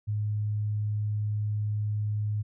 sine tone, 105.3 Hz, G#2, 24 cents sharp, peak -26 dBFS, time 0.07-2.43 s, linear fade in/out 20 ms, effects none

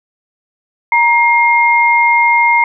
sine tone pair together, 940.5 / 2126 Hz, A#5 / C7, +15 / +27 cents, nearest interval octave + major second, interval 1412 cents, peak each -10 dBFS, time 0.92-2.64 s, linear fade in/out 2 ms, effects none

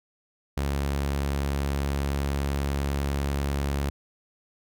sawtooth tone, 70.1 Hz, C#2, 20 cents sharp, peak -21 dBFS, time 0.57-3.9 s, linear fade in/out 5 ms, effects none

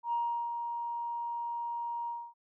sine tone with ADSR envelope, 942 Hz, A#5, 18 cents sharp, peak -27 dBFS, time 0.03-2.34 s, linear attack 95 ms, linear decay 370 ms, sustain -6 dB, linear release 260 ms, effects tanh soft clip ceiling -23 dBFS

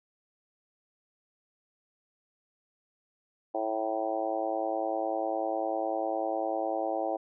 harmonic tone with a mistuned harmonic, 110 Hz, A2, in tune, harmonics 3 / 4 / 5 / 6 / 7 / 8 / 9, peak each -36 / -40 / -34 / -34 / -33 / -46 / -46 dBFS, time 3.54-7.17 s, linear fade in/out 10 ms, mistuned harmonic 9, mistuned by -42 cents, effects none

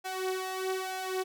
sawtooth tone with flanger, 375.6 Hz, F#4, 26 cents sharp, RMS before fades -34 dBFS, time 0.04-1.24 s, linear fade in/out 20 ms, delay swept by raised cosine 1.2 to 3.8 ms, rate 1.1 Hz, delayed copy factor +0.7, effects none

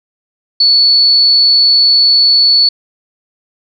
sine tone, 4435 Hz, C#8, in tune, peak -5 dBFS, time 0.6-2.69 s, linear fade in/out 5 ms, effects none

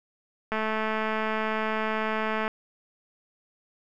click train, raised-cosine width 0.5 ms, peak -14 dBFS, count 428, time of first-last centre 0.52-2.479 s, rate 218 Hz, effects none

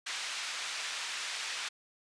pink band-pass noise, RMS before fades -38 dBFS, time 0.06-1.69 s, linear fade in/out 10 ms, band 1700 to 6300 Hz, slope 12 dB/octave, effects resampled to 22050 Hz

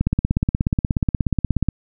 click train, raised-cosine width 5 ms, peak -5 dBFS, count 29, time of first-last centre 0.01-1.687 s, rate 16.7 Hz, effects none

